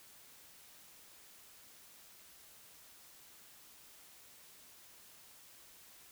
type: silence
effects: white hiss -59 dBFS RMS until 6.11 s